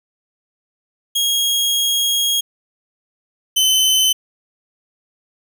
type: tone pair in turn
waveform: sawtooth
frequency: 3278 / 3048 Hz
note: G#7 / G7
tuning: -23 / -49 cents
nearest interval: minor second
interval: 126 cents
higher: first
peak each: -12 / -9 dBFS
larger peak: second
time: 1.15-2.41 / 3.56-4.13 s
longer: first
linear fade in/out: 10 ms
effects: none